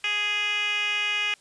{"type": "tone with band-pass filter", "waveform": "10% pulse", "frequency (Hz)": 415.3, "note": "G#4", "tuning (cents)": 0, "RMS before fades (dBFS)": -26, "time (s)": [0.04, 1.34], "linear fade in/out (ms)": 2, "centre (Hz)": 2700, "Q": 4.6, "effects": ["white hiss -57 dBFS RMS until 1.4 s", "resampled to 22050 Hz"]}